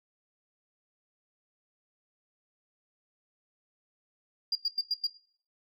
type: tone bursts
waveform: sine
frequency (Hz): 4800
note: D8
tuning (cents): +37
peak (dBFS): -24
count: 5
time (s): 4.52-5.07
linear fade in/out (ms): 5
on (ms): 34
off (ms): 95
effects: noise-tail reverb RT60 0.5 s tail -19 dB re dry + tanh soft clip ceiling -21 dBFS

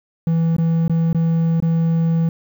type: tone with dropouts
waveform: triangle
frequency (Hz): 164.81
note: E3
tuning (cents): 0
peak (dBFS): -12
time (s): 0.27-2.29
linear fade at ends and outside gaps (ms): 2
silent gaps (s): 0.566-0.583 / 0.88-0.896 / 1.13-1.147 / 1.602-1.624
effects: 8-bit

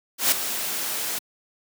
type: noise with ADSR envelope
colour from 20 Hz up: white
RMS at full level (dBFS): -17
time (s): 0.18-1.19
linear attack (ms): 140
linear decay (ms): 4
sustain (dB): -11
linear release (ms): 9
effects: high-pass 200 Hz 12 dB/octave

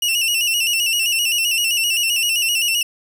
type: tone with vibrato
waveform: sawtooth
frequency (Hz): 2794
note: F7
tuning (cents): 0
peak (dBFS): -13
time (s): 0.02-2.83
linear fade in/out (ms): 5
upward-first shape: square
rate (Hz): 7.7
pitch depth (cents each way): 61
effects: none

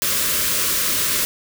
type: band-stop noise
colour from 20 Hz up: white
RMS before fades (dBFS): -20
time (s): 0.02-1.25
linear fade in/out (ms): 0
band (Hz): 640 to 1000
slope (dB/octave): 96
effects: none

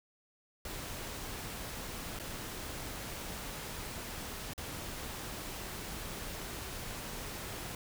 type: noise with dropouts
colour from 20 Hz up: pink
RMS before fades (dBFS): -42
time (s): 0.65-7.75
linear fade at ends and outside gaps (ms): 2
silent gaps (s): 2.19-2.197 / 4.535-4.578
effects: none

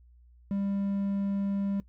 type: tone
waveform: triangle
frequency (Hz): 198.5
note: G3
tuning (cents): +22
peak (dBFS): -25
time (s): 0.51-1.8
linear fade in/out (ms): 0
effects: noise-tail reverb RT60 0.1 s tail -20 dB re dry + added 60 Hz sine -54 dBFS peak until 1.88 s

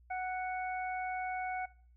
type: harmonic tone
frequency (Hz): 740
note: F#5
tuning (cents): 0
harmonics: 1 / 2 / 3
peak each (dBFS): -35 / -44 / -44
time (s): 0.1-1.66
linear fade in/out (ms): 10
effects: noise-tail reverb RT60 0.5 s tail -21 dB re dry + added 60 Hz sine -59 dBFS peak until 1.96 s

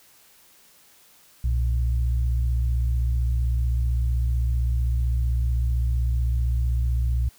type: tone pair together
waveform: sine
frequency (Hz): 62.72 / 118.4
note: B1 / A#2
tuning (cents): +27 / +27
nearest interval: major seventh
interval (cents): 1100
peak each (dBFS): -20 / -29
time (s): 1.44-7.29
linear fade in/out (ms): 5
effects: white hiss -55 dBFS RMS until 7.38 s

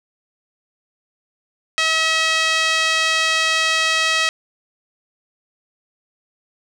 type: tone with band-pass filter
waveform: 5% pulse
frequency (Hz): 642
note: E5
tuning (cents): -46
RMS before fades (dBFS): -18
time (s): 1.78-4.29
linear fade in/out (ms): 0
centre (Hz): 2100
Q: 0.94
effects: none

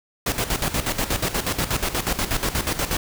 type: noise with tremolo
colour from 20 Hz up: pink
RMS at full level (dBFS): -22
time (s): 0.26-2.97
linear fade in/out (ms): 5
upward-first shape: square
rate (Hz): 8.3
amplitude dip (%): 70
effects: none

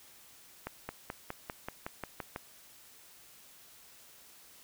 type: accelerating click train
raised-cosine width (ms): 0.5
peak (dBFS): -22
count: 10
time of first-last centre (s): 0.67-2.361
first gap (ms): 220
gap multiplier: 0.96
effects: white hiss -57 dBFS RMS until 4.63 s

